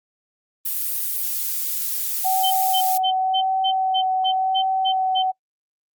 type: noise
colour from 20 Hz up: violet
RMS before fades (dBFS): -24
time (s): 0.65-2.98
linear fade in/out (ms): 10
type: tone with vibrato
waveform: sine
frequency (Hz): 757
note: F#5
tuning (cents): +39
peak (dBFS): -18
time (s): 2.24-5.32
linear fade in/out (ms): 20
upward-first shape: sine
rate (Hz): 0.92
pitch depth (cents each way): 12
type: tone bursts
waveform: sine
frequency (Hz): 3089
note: G7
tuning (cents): -26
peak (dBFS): -20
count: 10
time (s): 2.43-5.23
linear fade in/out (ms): 20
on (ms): 82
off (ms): 220
effects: noise-tail reverb RT60 0.1 s tail -25 dB re dry + Opus 32 kbps